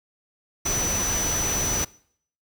sine tone in noise, 5970 Hz, F#8, 15 cents sharp, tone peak -24 dBFS, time 0.65-1.85 s, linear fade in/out 10 ms, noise pink, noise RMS -28 dBFS, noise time 0.65-1.85 s, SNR +1 dB, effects noise-tail reverb RT60 0.6 s tail -22 dB re dry

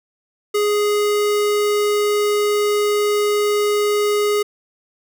square tone, 415.3 Hz, G#4, in tune, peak -16 dBFS, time 0.54-4.43 s, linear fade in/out 10 ms, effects none

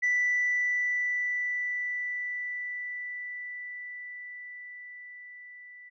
sine tone with level ramp, 1975.5 Hz, B6, in tune, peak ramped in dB -21 to -46 dBFS, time 0.02-5.9 s, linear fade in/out 20 ms, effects tanh soft clip ceiling -20 dBFS

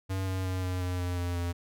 square tone with pitch steps, 95.2 / 93.94 / 92.7 / 91.48 / 90.27 / 89.08 / 87.91 / 86.75 Hz, F#2 / F#2 / F#2 / F#2 / F#2 / F2 / F2 / F2, +50 / +27 / +4 / -19 / -42 / +35 / +12 / -11 cents, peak -30 dBFS, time 0.09-1.53 s, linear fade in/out 20 ms, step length 180 ms, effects none

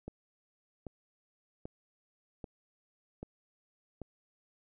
click train, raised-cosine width 2 ms, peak -28 dBFS, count 6, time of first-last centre 0.08-4.017 s, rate 1.27 Hz, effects none

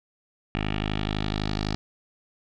10% pulse tone with low-pass filter sweep, 51.91 Hz, G#1, in tune, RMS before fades -28 dBFS, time 0.55-1.75 s, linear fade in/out 0 ms, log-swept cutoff 2700 to 4700 Hz, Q 3.2, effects none

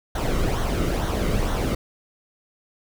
brown noise with flanger, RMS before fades -23 dBFS, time 0.15-1.75 s, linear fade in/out 5 ms, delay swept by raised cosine 0.4 to 1.21 ms, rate 2.2 Hz, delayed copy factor -0.55, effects none

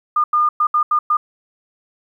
sine tone bursts at uneven times, 1213 Hz, D#6, 44 cents flat, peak -12 dBFS, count 6, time 0.16-0.24 / 0.33-0.49 / 0.6-0.67 / 0.74-0.83 / 0.91-0.99 / 1.1-1.17 s, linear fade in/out 5 ms, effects 9-bit

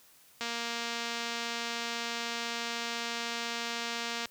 click train, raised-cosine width 0.2 ms, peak -18 dBFS, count 901, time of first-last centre 0.41-4.256 s, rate 234 Hz, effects white hiss -60 dBFS RMS until 4.3 s + high-pass 60 Hz 12 dB/octave

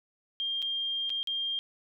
sine tone with dropouts, 3203 Hz, G7, 37 cents sharp, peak -29 dBFS, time 0.4-1.59 s, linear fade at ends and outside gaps 0 ms, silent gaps 0.62-0.625 / 1.095-1.102 / 1.23-1.273 s, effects none

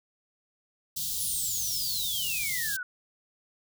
white band-stop noise, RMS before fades -32 dBFS, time 0.96-2.77 s, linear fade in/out 10 ms, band 180 to 3300 Hz, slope 48 dB/octave
sine exponential sweep, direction down, 10470 to 1435 Hz, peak -32 dBFS, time 1.2-2.83 s, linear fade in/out 2 ms
effects none

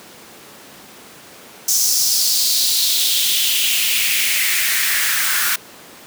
white noise with high-pass filter sweep, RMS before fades -17 dBFS, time 1.68-5.56 s, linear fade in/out 5 ms, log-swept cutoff 6000 to 1400 Hz, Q 3.4, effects pink hiss -40 dBFS RMS until 6.06 s + high-pass 200 Hz 12 dB/octave

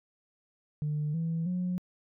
sine tone with pitch steps, 150 / 164.52 / 180.45 Hz, D3 / E3 / F#3, +37 / -3 / -43 cents, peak -27 dBFS, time 0.82-1.78 s, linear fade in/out 0 ms, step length 320 ms, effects tanh soft clip ceiling -25 dBFS

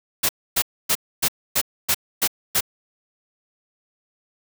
white noise bursts, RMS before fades -19 dBFS, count 8, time 0.23-2.608 s, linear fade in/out 10 ms, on 61 ms, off 270 ms, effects none

